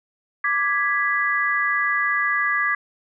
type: chord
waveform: sine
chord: G# diminished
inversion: second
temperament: equal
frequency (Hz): 1174.7 / 1661.2 / 1975.5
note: D6 / G#6 / B6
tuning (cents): 0 / 0 / 0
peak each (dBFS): -24 / -22 / -23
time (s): 0.44-2.75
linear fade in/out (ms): 5
effects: none